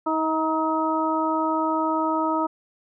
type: harmonic tone with a mistuned harmonic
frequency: 317.8 Hz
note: D#4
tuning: 37 cents sharp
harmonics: 1 / 2 / 3 / 4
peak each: -25 / -28 / -25 / -27 dBFS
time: 0.06-2.47 s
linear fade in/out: 10 ms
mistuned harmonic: 3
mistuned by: -20 cents
effects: none